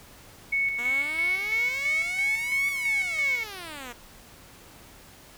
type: tone with tremolo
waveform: sine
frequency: 2212 Hz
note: C#7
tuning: 4 cents flat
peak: -22 dBFS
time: 0.52-3.44 s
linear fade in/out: 10 ms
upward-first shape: square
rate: 3 Hz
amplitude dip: 45%
type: exponential two-way sweep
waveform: 5% pulse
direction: up then down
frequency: 233.1 to 1174.7 to 233.1 Hz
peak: -26 dBFS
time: 0.78-3.93 s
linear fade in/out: 10 ms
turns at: 2.69 s
effects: pink hiss -50 dBFS RMS until 5.37 s